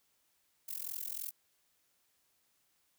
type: noise with amplitude modulation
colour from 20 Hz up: violet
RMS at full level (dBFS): -37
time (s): 0.68-1.31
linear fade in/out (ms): 10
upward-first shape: sine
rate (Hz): 43.2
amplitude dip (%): 95
effects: white hiss -75 dBFS RMS until 2.98 s